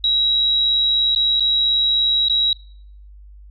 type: tone with dropouts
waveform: sine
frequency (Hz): 3861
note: B7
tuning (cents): -40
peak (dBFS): -14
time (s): 0.04-2.53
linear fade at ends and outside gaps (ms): 2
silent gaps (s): 1.15-1.16 / 1.398-1.405 / 2.285-2.297
effects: noise-tail reverb RT60 0.6 s tail -21 dB re dry + added 50 Hz sine -39 dBFS peak until 3.5 s